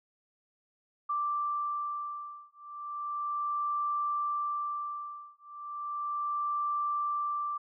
sine beating tone pair, 1174.7 / 1175.05 Hz, D6 / D6, 0 / +1 cents, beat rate 0.35 Hz, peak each -34 / -34 dBFS, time 1.09-7.58 s, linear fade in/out 10 ms, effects none

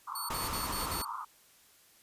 white band-pass noise, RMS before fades -40 dBFS, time 0.07-1.25 s, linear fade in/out 10 ms, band 890 to 1300 Hz, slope 96 dB/octave
5% pulse tone bursts, 4438 Hz, C#8, 1 cent sharp, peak -29 dBFS, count 5, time 0.15-1.05 s, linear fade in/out 5 ms, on 140 ms, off 50 ms
pink noise with tremolo, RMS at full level -37 dBFS, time 0.3-1.02 s, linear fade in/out 5 ms, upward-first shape triangle, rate 8.4 Hz, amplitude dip 25%
effects white hiss -62 dBFS RMS until 2.02 s + resampled to 32000 Hz

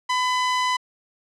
sawtooth tone, 1004 Hz, B5, 28 cents sharp, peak -16 dBFS, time 0.09-0.77 s, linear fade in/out 10 ms, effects low-pass 6000 Hz 12 dB/octave

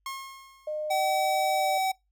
sawtooth tone with exponential decay, 1078 Hz, C#6, 49 cents flat, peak -28 dBFS, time 0.06-0.98 s, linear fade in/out 2 ms, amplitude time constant 200 ms
sine tone with pitch glide, 610 to 598.5 Hz, D#5 to D5, -34 to +33 cents, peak -29 dBFS, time 0.67-1.78 s, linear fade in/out 5 ms, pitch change -33 cents, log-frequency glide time 1.56-1.65 s
square tone, 762 Hz, G5, 49 cents flat, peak -25 dBFS, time 0.9-1.92 s, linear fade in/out 10 ms
effects noise-tail reverb RT60 0.2 s tail -24 dB re dry + added 50 Hz sine -70 dBFS peak until 2.11 s

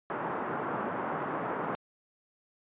white band-pass noise, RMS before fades -34 dBFS, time 0.1-1.75 s, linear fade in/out 0 ms, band 140 to 1300 Hz, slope 24 dB/octave, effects resampled to 8000 Hz

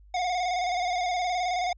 square tone with vibrato, 720 Hz, F#5, 47 cents flat, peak -26 dBFS, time 0.14-1.73 s, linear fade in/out 5 ms, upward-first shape square, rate 19 Hz, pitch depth 41 cents each way, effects added 50 Hz sine -50 dBFS peak until 1.77 s + resampled to 16000 Hz

